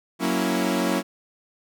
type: chord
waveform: sawtooth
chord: F# dominant seventh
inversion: none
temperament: equal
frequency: 185 / 233.1 / 277.2 / 329.6 Hz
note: F#3 / A#3 / C#4 / E4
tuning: 0 / 0 / 0 / 0 cents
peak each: -23 dBFS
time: 0.19-1.03 s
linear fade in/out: 50 ms
effects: none